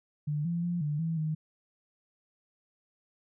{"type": "tone with pitch steps", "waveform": "sine", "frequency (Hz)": [148.7, 170.5, 174, 148.3, 163.7, 155.7], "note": ["D3", "F3", "F3", "D3", "E3", "D#3"], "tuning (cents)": [22, -41, -6, 17, -12, 2], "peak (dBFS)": -28, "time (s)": [0.27, 1.35], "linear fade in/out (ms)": 10, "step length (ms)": 180, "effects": []}